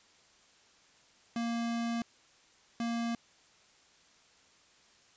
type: tone bursts at uneven times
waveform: square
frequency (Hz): 233.1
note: A#3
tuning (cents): 0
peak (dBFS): -32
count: 2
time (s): 1.36-2.02 / 2.8-3.15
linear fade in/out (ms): 2
effects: white hiss -63 dBFS RMS until 5.16 s + resampled to 16000 Hz